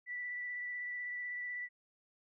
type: tone with vibrato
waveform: sine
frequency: 1967 Hz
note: B6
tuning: 7 cents flat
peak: -38 dBFS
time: 0.06-1.69 s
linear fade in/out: 50 ms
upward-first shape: triangle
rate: 16 Hz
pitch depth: 15 cents each way
effects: none